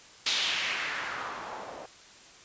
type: noise with low-pass filter sweep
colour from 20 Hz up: blue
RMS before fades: -33 dBFS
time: 0.26-1.86 s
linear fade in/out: 5 ms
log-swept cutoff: 4000 to 610 Hz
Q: 1.9
effects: white hiss -52 dBFS RMS until 2.44 s + resampled to 16000 Hz